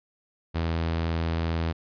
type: tone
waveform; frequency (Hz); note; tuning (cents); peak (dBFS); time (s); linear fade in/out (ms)
sawtooth; 82.41; E2; 0; -21; 0.54-1.73; 20
effects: resampled to 11025 Hz